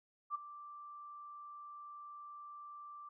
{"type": "tone with ADSR envelope", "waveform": "sine", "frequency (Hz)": 1174.7, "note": "D6", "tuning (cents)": 0, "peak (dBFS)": -33, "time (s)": [0.3, 3.09], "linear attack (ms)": 48, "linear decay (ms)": 14, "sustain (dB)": -15, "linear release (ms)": 6, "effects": []}